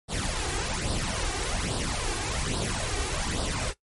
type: noise with flanger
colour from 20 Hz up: pink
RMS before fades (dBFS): -29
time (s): 0.08-3.74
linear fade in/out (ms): 50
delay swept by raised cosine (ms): 0.22 to 2.62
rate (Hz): 1.2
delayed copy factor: +0.65
effects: noise-tail reverb RT60 0.1 s tail -17 dB re dry + MP3 48 kbps